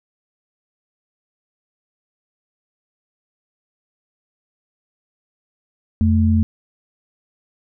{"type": "tone pair together", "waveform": "sine", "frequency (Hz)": [87.25, 220], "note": ["F2", "A3"], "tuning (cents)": [-1, 0], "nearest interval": "octave + major third", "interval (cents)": 1601, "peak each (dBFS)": [-14, -16], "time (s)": [6.01, 6.43], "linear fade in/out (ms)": 0, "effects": []}